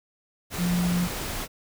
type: tone in noise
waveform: sine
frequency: 176.4 Hz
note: F3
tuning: 18 cents sharp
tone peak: -22 dBFS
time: 0.57-1.09 s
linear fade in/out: 50 ms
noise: pink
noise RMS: -32 dBFS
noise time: 0.5-1.48 s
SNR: +7 dB
effects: none